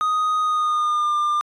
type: tone with pitch glide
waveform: triangle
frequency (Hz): 1247 to 1197.6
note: D#6 to D6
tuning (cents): +3 to +33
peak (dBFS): -16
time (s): 0.01-1.41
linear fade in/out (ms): 0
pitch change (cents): -70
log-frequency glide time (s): 0.41-1.14
effects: resampled to 24000 Hz